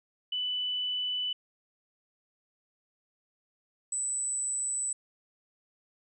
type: tone pair in turn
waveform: sine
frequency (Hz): 2987 / 7974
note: F#7 / B8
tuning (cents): +16 / +16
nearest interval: octave + perfect fourth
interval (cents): 1700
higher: second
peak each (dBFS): -29 / -29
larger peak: neither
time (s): 0.32-1.33 / 3.92-4.93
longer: neither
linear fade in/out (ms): 5
effects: none